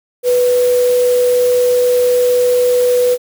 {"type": "tone in noise", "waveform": "sine", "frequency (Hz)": 493.9, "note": "B4", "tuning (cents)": 0, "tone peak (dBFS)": -9, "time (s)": [0.23, 3.18], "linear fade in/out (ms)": 50, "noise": "white", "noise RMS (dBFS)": -27, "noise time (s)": [0.23, 3.18], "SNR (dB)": 15, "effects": []}